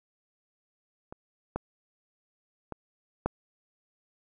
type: clicks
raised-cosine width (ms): 1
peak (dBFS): -27 / -16 / -22 / -12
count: 4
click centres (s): 1.125 / 1.56 / 2.723 / 3.26
effects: none